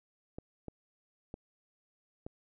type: clicks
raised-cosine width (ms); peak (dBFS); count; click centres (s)
2; -28; 4; 0.385 / 0.683 / 1.341 / 2.265
effects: none